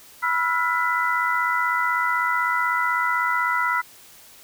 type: tone cluster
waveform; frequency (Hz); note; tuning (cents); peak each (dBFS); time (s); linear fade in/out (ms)
sine; 980 / 1327 / 1423 / 1996; B5 / E6 / F6 / B6; -14 / +11 / +32 / +18; -25; 0.22-3.82; 20
effects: white hiss -48 dBFS RMS until 4.43 s